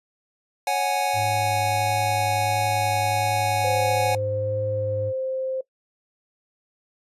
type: chord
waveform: square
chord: C# suspended fourth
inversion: none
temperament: equal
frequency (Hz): 554.4 / 740 / 830.6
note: C#5 / F#5 / G#5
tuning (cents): 0 / 0 / 0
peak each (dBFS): -30 / -25 / -25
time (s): 0.67-4.15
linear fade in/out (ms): 2
type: tone with vibrato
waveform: triangle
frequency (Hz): 103.83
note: G#2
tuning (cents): 0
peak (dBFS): -26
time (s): 1.13-5.13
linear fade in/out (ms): 50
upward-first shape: triangle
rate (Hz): 1.5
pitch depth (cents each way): 22
type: tone with pitch glide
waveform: sine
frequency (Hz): 520 to 523.9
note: C5 to C5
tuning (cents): -11 to +2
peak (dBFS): -24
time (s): 3.64-5.61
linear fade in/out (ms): 5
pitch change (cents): +13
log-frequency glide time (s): 3.84-4.54
effects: noise-tail reverb RT60 0.1 s tail -20 dB re dry + resampled to 32000 Hz